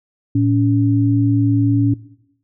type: tone pair together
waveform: sine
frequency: 112.3 / 282.4 Hz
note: A2 / C#4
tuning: +36 / +32 cents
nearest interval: octave + major third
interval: 1596 cents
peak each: -15 dBFS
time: 0.35-1.94 s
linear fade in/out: 5 ms
effects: noise-tail reverb RT60 0.8 s tail -19 dB re dry